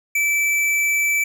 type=tone with tanh clipping; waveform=sine; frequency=2317 Hz; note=D7; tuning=24 cents flat; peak=-18 dBFS; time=0.15-1.24 s; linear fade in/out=5 ms; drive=18 dB; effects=none